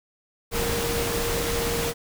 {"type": "tone in noise", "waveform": "sine", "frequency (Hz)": 467.8, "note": "A#4", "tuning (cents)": 6, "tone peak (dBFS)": -28, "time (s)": [0.51, 1.94], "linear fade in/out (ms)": 50, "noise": "pink", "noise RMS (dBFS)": -27, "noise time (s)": [0.51, 1.94], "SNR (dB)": -4, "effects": []}